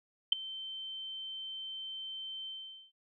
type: tone with ADSR envelope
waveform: sine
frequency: 3100 Hz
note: G7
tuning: 20 cents flat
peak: -18 dBFS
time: 0.32-2.92 s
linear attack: 5 ms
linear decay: 9 ms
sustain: -21 dB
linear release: 450 ms
effects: noise-tail reverb RT60 0.1 s tail -26 dB re dry